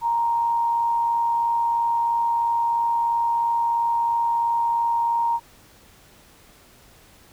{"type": "tone with amplitude modulation", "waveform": "sine", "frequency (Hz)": 932.3, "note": "A#5", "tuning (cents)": 0, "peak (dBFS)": -17, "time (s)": [0.01, 5.4], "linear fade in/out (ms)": 50, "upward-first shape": "sine", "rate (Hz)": 103, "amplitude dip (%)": 35, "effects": ["pink hiss -52 dBFS RMS until 7.32 s"]}